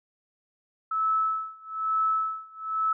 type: tone with tremolo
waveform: sine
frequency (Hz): 1304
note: E6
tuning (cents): -19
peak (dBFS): -21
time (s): 0.91-2.93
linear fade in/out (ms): 5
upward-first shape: sine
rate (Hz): 1.1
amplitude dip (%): 95
effects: none